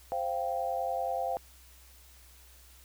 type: chord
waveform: sine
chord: C suspended fourth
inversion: none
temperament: equal with one note detuned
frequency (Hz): 523.3 / 693.6 / 784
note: C5 / F5 / G5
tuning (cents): 0 / -12 / 0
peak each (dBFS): -35 / -33 / -34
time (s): 0.12-1.37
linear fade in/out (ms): 0
effects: added 63 Hz sine -56 dBFS peak until 2.84 s + white hiss -58 dBFS RMS until 2.84 s